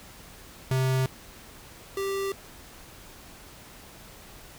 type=tone pair in turn; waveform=square; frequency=130.81 / 392 Hz; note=C3 / G4; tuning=0 / 0 cents; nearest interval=octave + perfect fifth; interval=1900 cents; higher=second; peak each=-23 / -28 dBFS; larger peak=first; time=0.71-1.06 / 1.97-2.32 s; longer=neither; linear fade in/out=2 ms; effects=pink hiss -48 dBFS RMS until 4.58 s